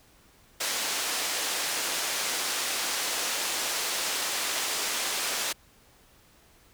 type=band-pass noise; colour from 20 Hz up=white; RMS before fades=-30 dBFS; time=0.6-5.53 s; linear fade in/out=10 ms; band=340 to 7700 Hz; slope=12 dB/octave; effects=pink hiss -59 dBFS RMS until 6.73 s